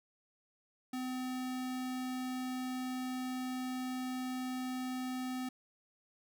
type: tone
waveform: square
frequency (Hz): 255.3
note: C4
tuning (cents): -42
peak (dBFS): -37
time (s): 0.93-5.49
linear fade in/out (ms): 5
effects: none